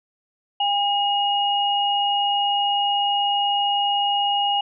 sine tone pair together, 807.1 / 2876 Hz, G#5 / F#7, -50 / -50 cents, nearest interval octave + minor seventh, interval 2200 cents, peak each -20 / -22 dBFS, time 0.6-4.61 s, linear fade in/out 5 ms, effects none

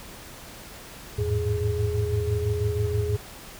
sine tone cluster, 82.6 / 103.5 / 109.6 / 416.6 Hz, E2 / G#2 / A2 / G#4, +4 / -5 / -6 / +5 cents, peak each -28 dBFS, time 1.18-3.17 s, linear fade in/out 10 ms, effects pink hiss -43 dBFS RMS until 3.59 s

